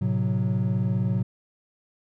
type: chord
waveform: triangle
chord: F# diminished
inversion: first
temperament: equal with one note detuned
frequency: 110 / 129.91 / 185 Hz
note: A2 / C3 / F#3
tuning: 0 / -12 / 0 cents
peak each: -23 / -24 / -24 dBFS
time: 0.01-1.23 s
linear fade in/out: 10 ms
effects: tanh soft clip ceiling -12 dBFS